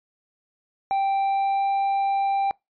triangle tone with pitch glide, 784 to 788.5 Hz, G5 to G5, 0 to +10 cents, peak -18 dBFS, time 0.91-2.51 s, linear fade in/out 0 ms, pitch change +10 cents, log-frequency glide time 1.13-1.81 s, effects noise-tail reverb RT60 0.2 s tail -25 dB re dry + resampled to 11025 Hz

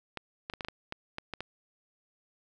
clicks, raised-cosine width 0.3 ms, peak -20 dBFS, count 10, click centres 0.173 / 0.499 / 0.537 / 0.608 / 0.648 / 0.685 / 0.924 / 1.184 / 1.337 / 1.406 s, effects none

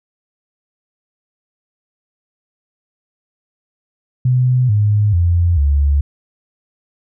sine tone with pitch steps, 126.4 / 104.46 / 86.33 / 71.35 Hz, B2 / G#2 / F2 / D2, +41 / +11 / -19 / -49 cents, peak -10 dBFS, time 4.25-6.01 s, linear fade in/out 5 ms, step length 440 ms, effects none

